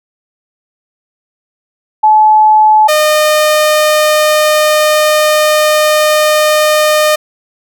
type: tone pair in turn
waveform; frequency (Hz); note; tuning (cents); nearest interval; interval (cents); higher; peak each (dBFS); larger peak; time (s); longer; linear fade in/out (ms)
sine / sawtooth; 860 / 610.3; A5 / D#5; -40 / -34; tritone; 594; first; -3; neither; 2.03-2.88 / 2.88-7.16; second; 10
effects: none